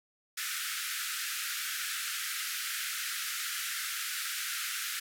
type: band-pass noise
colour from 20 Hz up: pink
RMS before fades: -36 dBFS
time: 0.37-5 s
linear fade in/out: 10 ms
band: 1300 to 16000 Hz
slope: 96 dB/octave
effects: none